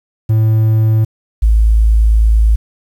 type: tone pair in turn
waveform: triangle / sine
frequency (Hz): 110 / 54.51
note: A2 / A1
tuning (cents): 0 / -15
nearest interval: octave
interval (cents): 1215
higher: first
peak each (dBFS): -6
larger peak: neither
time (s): 0.29-1.05 / 1.42-2.56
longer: second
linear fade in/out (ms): 10
effects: 7-bit